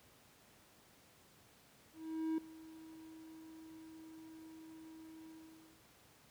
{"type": "tone with ADSR envelope", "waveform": "triangle", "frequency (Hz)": 320, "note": "D#4", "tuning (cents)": 49, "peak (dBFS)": -31, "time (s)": [1.93, 5.84], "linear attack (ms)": 450, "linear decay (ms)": 3, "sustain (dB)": -19, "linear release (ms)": 550, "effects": ["pink hiss -65 dBFS RMS until 6.3 s", "high-pass 80 Hz 12 dB/octave"]}